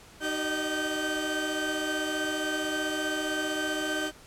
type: tone cluster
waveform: 30% pulse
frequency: 309.7 / 383.9 / 604 / 1545 Hz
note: D#4 / G4 / D5 / G6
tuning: -8 / -36 / +48 / -26 cents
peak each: -30 / -34 / -36 / -29 dBFS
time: 0.2-4.12 s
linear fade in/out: 50 ms
effects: pink hiss -52 dBFS RMS until 4.26 s + low-pass 11000 Hz 12 dB/octave